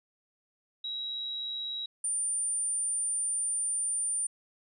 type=tone pair in turn; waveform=sine; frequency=3859 / 9178 Hz; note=B7 / D9; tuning=-41 / -41 cents; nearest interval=octave + minor third; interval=1500 cents; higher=second; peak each=-33 / -28 dBFS; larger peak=second; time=0.84-1.86 / 2.04-4.27 s; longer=second; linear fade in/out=5 ms; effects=none